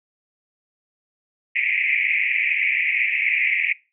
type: band-pass noise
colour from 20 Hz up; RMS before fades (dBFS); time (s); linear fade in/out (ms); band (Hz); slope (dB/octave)
white; -21; 1.55-3.73; 10; 2000 to 2500; 96
effects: noise-tail reverb RT60 0.3 s tail -22 dB re dry